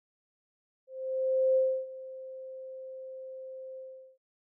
sine tone with ADSR envelope, 523.3 Hz, C5, in tune, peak -21 dBFS, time 0.87-4.18 s, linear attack 690 ms, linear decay 300 ms, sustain -19 dB, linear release 400 ms, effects none

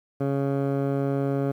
15% pulse tone with low-pass filter, 138.59 Hz, C#3, in tune, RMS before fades -25 dBFS, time 0.2-1.52 s, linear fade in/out 10 ms, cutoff 840 Hz, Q 0.83, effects 9-bit

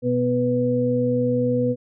harmonic tone, 123.47 Hz, B2, in tune, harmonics 1 / 2 / 4, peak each -25 / -22 / -21 dBFS, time 0.02-1.76 s, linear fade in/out 50 ms, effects none

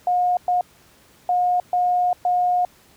sine tone bursts at uneven times, 718 Hz, F5, 48 cents sharp, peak -16 dBFS, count 5, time 0.07-0.37 / 0.48-0.61 / 1.29-1.6 / 1.73-2.13 / 2.25-2.65 s, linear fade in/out 2 ms, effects pink hiss -53 dBFS RMS until 2.96 s + high-pass 60 Hz 12 dB/octave

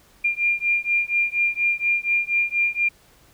sine beating tone pair, 2396 / 2400.2 Hz, D7 / D7, +34 / +37 cents, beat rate 4.2 Hz, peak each -22 dBFS, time 0.24-2.89 s, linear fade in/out 10 ms, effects pink hiss -55 dBFS RMS until 3.33 s

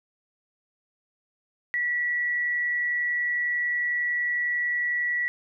sine tone with amplitude modulation, 1942 Hz, B6, 30 cents flat, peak -22 dBFS, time 1.74-5.28 s, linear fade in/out 0 ms, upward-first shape sine, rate 151 Hz, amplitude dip 30%, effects none

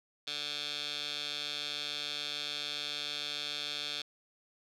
15% pulse tone with band-pass filter, 146.83 Hz, D3, in tune, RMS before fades -38 dBFS, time 0.27-4.02 s, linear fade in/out 5 ms, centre 3800 Hz, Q 4.7, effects none

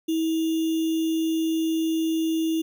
sine tone with sample-and-hold, 323.1 Hz, E4, 35 cents flat, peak -21 dBFS, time 0.08-2.62 s, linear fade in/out 10 ms, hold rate 3150 Hz, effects none

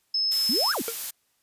sine tone, 5200 Hz, E8, 24 cents flat, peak -22 dBFS, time 0.14-0.72 s, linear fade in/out 5 ms
blue noise, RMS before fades -31 dBFS, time 0.31-1.11 s, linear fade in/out 10 ms
sine exponential two-way sweep, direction up then down, 198.3 to 1698 to 198.3 Hz, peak -26 dBFS, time 0.49-0.82 s, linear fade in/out 5 ms, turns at 0.73 s
square tone with exponential decay, 460 Hz, A#4, 23 cents flat, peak -25 dBFS, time 0.88-0.96 s, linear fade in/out 1 ms, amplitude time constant 16 ms
effects white hiss -70 dBFS RMS until 1.42 s + resampled to 32000 Hz

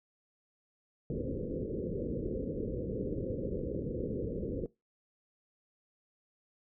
white low-pass noise, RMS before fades -36 dBFS, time 1.1-4.66 s, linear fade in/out 2 ms, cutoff 530 Hz, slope 96 dB/octave, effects noise-tail reverb RT60 0.2 s tail -20 dB re dry

